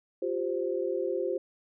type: chord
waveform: sine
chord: F suspended second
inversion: none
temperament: equal with one note detuned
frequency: 352.5 / 392 / 523.3 Hz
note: F4 / G4 / C5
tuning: +16 / 0 / 0 cents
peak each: -32 dBFS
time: 0.22-1.38 s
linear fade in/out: 5 ms
effects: none